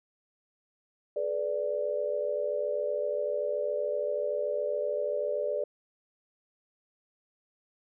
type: chord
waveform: sine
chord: G# diminished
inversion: none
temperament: equal with one note detuned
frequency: 426.2 / 493.9 / 587.3 Hz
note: G#4 / B4 / D5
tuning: +45 / 0 / 0 cents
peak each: -34 / -34 / -30 dBFS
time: 1.16-5.64 s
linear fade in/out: 5 ms
effects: none